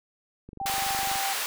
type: click train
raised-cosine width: 3 ms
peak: -30 dBFS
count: 17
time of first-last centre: 0.49-1.157 s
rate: 24 Hz
type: tone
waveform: sine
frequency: 784 Hz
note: G5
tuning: in tune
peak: -29 dBFS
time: 0.6-1.33 s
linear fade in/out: 2 ms
type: high-pass noise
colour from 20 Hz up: pink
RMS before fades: -30 dBFS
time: 0.66-1.46 s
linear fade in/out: 0 ms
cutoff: 990 Hz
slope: 12 dB/octave
effects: none